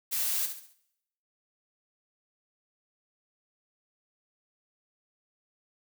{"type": "noise with echo", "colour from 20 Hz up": "blue", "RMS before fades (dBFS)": -30, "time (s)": [0.11, 0.47], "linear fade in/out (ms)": 20, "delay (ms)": 68, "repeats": 4, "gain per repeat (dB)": -8, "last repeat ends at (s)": 0.742, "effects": ["noise-tail reverb RT60 0.8 s tail -19 dB re dry"]}